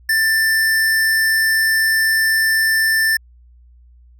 square tone, 1776 Hz, A6, 16 cents sharp, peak -14 dBFS, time 0.09-3.17 s, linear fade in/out 5 ms, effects added 60 Hz sine -44 dBFS peak until 4.19 s

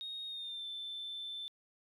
sine tone with pitch glide, 3729 to 3538 Hz, A#7 to A7, 0 to +9 cents, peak -39 dBFS, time 0.01-1.48 s, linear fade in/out 0 ms, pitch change -91 cents, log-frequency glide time 0.27-0.66 s, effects tanh soft clip ceiling -36 dBFS + 13-bit

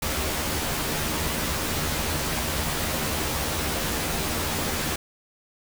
pink noise with comb filter, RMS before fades -27 dBFS, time 0.02-4.96 s, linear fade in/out 5 ms, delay 13 ms, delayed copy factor +0.75, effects none

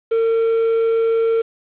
triangle tone, 454.4 Hz, A#4, 44 cents flat, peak -12 dBFS, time 0.11-1.42 s, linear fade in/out 10 ms, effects resampled to 8000 Hz + 7-bit

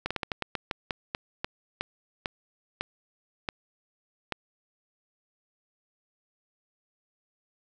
slowing click train, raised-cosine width 0.3 ms, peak -13 dBFS, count 16, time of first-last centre 0.06-4.323 s, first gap 46 ms, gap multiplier 1.23, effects none

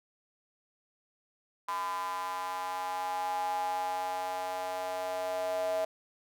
square tone with high-pass filter sweep, 92 Hz, F#2, 9 cents flat, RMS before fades -34 dBFS, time 1.68-5.85 s, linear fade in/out 5 ms, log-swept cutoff 1000 to 650 Hz, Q 8.9, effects none

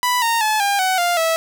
sawtooth tone with pitch steps, 989 / 922.8 / 861 / 803.3 / 749.5 / 699.3 / 652.5 Hz, B5 / A#5 / A5 / G5 / F#5 / F5 / E5, +2 / -18 / -38 / +42 / +22 / +2 / -18 cents, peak -12 dBFS, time 0.03-1.36 s, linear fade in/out 0 ms, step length 190 ms, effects none

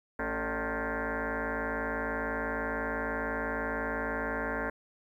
sine tone with frequency modulation, 561 Hz, C#5, 21 cents sharp, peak -30 dBFS, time 0.19-4.7 s, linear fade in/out 5 ms, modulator 168 Hz, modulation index 7.4, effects 11-bit

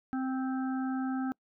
harmonic tone, 261.6 Hz, C4, in tune, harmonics 1 / 3 / 5 / 6, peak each -30 / -40 / -44 / -46 dBFS, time 0.13-1.32 s, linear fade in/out 0 ms, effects noise-tail reverb RT60 0.1 s tail -26 dB re dry

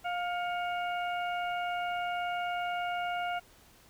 harmonic tone with a mistuned harmonic, 706 Hz, F5, 19 cents sharp, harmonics 1 / 2 / 3 / 4, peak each -32 / -38 / -42 / -44 dBFS, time 0.04-3.4 s, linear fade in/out 20 ms, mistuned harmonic 3, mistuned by +81 cents, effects pink hiss -59 dBFS RMS until 3.89 s

